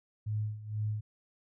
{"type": "tone with tremolo", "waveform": "sine", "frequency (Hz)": 106.7, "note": "G#2", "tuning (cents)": 47, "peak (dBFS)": -29, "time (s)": [0.26, 1.01], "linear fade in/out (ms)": 10, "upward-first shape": "sine", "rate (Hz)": 2.1, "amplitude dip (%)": 80, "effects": []}